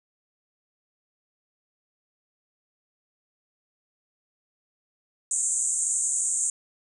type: band-pass noise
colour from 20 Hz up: white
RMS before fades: -26 dBFS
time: 5.31-6.5 s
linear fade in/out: 2 ms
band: 6700 to 8900 Hz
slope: 96 dB/octave
effects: none